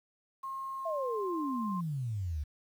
sine tone with pitch glide, 1072 to 1052.4 Hz, C6 to C6, +42 to +10 cents, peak -36 dBFS, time 0.43-1.81 s, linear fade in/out 10 ms, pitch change -32 cents, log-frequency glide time 0.76-1.17 s
sine exponential sweep, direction down, 682 to 69.8 Hz, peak -32 dBFS, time 0.85-2.44 s, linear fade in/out 10 ms
effects 10-bit

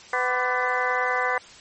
harmonic tone with a mistuned harmonic, 251 Hz, B3, 28 cents sharp, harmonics 2 / 3 / 4 / 5 / 6 / 7 / 8, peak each -29 / -29 / -29 / -29 / -29 / -29 / -29 dBFS, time 0.13-1.38 s, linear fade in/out 2 ms, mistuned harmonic 5, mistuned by -110 cents, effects white hiss -46 dBFS RMS until 1.6 s + MP3 32 kbps

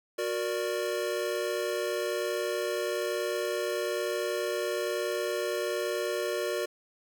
square chord, Gb augmented, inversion none, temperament equal with one note detuned, 366.2 / 466.2 / 587.3 Hz, Gb4 / Bb4 / D5, -18 / 0 / 0 cents, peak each -34 dBFS, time 0.18-6.66 s, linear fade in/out 10 ms, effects none

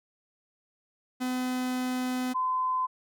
45% pulse / sine tone pair in turn, 253.2 / 1023.4 Hz, B3 / C6, +43 / -39 cents, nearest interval 2 octaves, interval 2418 cents, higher second, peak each -28 / -25 dBFS, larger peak second, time 1.2-2.34 / 2.34-2.87 s, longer first, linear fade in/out 20 ms, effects none

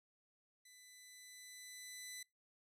10% pulse tone with level ramp, 2000 Hz, B6, 21 cents sharp, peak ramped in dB -51 to -37 dBFS, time 0.65-2.23 s, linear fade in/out 5 ms, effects noise-tail reverb RT60 0.2 s tail -23 dB re dry + low-pass 12000 Hz 12 dB/octave

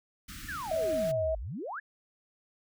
pink band-stop noise, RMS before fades -44 dBFS, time 0.28-1.12 s, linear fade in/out 10 ms, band 330 to 1200 Hz, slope 96 dB/octave
sine exponential two-way sweep, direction down then up, 1825 to 48 to 1825 Hz, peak -35 dBFS, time 0.48-1.8 s, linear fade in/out 10 ms, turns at 1.39 s
sine tone with vibrato, 640 Hz, D#5, 49 cents sharp, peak -27 dBFS, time 0.71-1.35 s, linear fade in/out 5 ms, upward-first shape triangle, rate 3.3 Hz, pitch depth 22 cents each way
effects none

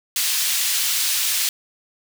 pink high-pass noise, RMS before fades -21 dBFS, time 0.16-1.49 s, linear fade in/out 2 ms, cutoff 3200 Hz, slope 12 dB/octave, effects none

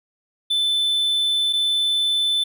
triangle tone pair in turn, 3520 / 3520 Hz, A7 / A7, 0 / 0 cents, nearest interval unison, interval 0 cents, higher neither, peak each -16 dBFS, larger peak neither, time 0.5-1.53 / 1.53-2.44 s, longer first, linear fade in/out 10 ms, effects none

